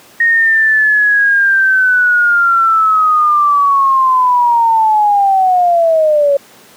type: linear sweep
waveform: sine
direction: down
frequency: 1864.7 to 554 Hz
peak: -7 dBFS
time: 0.2-6.37 s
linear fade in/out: 5 ms
effects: pink hiss -41 dBFS RMS until 6.76 s + high-pass 200 Hz 12 dB/octave